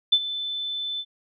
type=tone with ADSR envelope; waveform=sine; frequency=3520 Hz; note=A7; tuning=in tune; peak=-12 dBFS; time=0.12-1.05 s; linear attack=9 ms; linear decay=57 ms; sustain=-15 dB; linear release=55 ms; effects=none